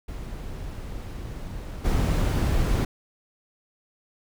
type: noise with level steps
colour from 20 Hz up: brown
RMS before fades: -35 / -22 dBFS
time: 0.08-2.85 s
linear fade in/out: 5 ms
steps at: 1.84 s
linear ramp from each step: 20 ms
effects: none